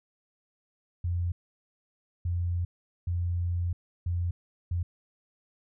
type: tone bursts at uneven times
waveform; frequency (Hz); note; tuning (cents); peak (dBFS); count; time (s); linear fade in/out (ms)
sine; 87.31; F2; 0; -26; 5; 1.04-1.32 / 2.25-2.65 / 3.07-3.73 / 4.06-4.31 / 4.71-4.83; 5
effects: none

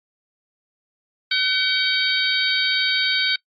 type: harmonic tone with a mistuned harmonic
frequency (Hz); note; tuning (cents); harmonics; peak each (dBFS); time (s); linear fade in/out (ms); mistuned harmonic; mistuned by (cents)
757; F#5; +39; 2 / 3 / 4 / 5 / 6; -24 / -24 / -24 / -24 / -24; 1.31-3.36; 5; 4; +73
effects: noise-tail reverb RT60 0.1 s tail -22 dB re dry + MP3 32 kbps

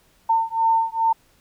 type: beating tone pair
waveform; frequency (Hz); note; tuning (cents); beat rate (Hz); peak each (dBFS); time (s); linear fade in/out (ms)
sine; 903 / 905.4; A5 / A5; +45 / +49; 2.4; -20; 0.29-1.13; 10
effects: pink hiss -59 dBFS RMS until 1.4 s

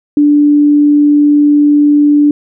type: tone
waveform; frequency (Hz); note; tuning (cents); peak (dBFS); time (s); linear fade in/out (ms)
sine; 293; D4; -4; -4; 0.17-2.31; 2
effects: none

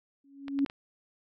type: tone with exponential growth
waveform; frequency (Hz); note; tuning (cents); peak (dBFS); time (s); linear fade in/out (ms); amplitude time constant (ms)
sine; 277.7; C#4; +3; -21; 0.24-0.65; 5; 89
type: clicks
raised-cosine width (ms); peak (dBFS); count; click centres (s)
0.3; -26; 4; 0.482 / 0.59 / 0.662 / 0.699
effects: none

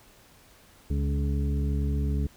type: harmonic tone with a mistuned harmonic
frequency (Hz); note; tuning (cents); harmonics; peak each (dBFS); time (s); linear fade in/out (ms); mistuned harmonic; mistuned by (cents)
70.8; C#2; +37; 1 / 2 / 3 / 4 / 6; -25 / -31 / -35 / -37 / -41; 0.9-2.27; 5; 3; -19
effects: pink hiss -56 dBFS RMS until 2.36 s

